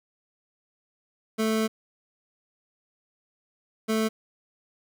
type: tone pair in turn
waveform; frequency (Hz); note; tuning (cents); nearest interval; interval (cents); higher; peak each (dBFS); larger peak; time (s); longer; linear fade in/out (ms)
25% pulse; 220 / 220; A3 / A3; 0 / 0; unison; 0; neither; -19; neither; 1.38-1.68 / 3.88-4.09; first; 20
effects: none